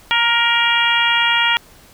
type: harmonic tone with a mistuned harmonic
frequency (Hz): 470.5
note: A#4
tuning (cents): +16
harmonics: 2 / 3 / 4 / 5 / 6 / 7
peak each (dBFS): -20 / -20 / -20 / -20 / -20 / -20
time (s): 0.11-1.57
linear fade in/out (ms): 0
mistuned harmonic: 2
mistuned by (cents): -17
effects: pink hiss -46 dBFS RMS until 1.93 s